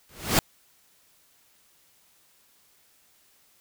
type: noise with exponential growth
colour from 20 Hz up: pink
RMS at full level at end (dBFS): -17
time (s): 0.09-0.39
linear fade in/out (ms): 1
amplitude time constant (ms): 64
effects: white hiss -62 dBFS RMS until 3.6 s